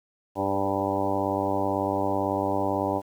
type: harmonic tone with a mistuned harmonic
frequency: 98 Hz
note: G2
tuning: in tune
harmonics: 1 / 2 / 3 / 4 / 5 / 6 / 7 / 8 / 9 / 10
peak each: -35 / -36 / -30 / -33 / -34 / -30 / -36 / -31 / -33 / -34 dBFS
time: 0.35-3.02 s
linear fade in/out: 50 ms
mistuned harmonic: 5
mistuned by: +27 cents
effects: 9-bit